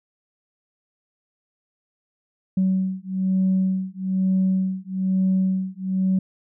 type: beating tone pair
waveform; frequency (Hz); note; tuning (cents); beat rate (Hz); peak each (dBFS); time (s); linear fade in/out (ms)
sine; 188 / 189.1; F#3 / F#3; +28 / +38; 1.1; -21; 2.57-6.19; 5
effects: tanh soft clip ceiling -13 dBFS